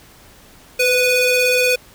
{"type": "ring-modulated tone", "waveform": "45% pulse", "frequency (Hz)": 987.8, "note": "B5", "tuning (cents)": 0, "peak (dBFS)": -10, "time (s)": [0.79, 1.76], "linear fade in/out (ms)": 10, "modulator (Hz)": 1490, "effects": ["pink hiss -46 dBFS RMS until 1.94 s"]}